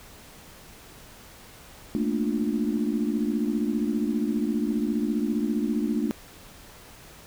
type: chord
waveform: sine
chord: Bb major seventh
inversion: third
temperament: equal with one note detuned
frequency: 218.2 / 233.1 / 293.7 / 349.2 Hz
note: A3 / Bb3 / D4 / F4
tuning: -14 / 0 / 0 / 0 cents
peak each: -27 / -29 / -28 / -33 dBFS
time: 1.95-6.11 s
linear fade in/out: 0 ms
effects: pink hiss -48 dBFS RMS until 7.26 s